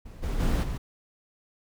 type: noise with level steps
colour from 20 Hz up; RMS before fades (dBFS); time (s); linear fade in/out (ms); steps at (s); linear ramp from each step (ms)
brown; -43 / -29 / -23 / -31; 0.05-0.78; 10; 0.22 / 0.39 / 0.62; 20
effects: none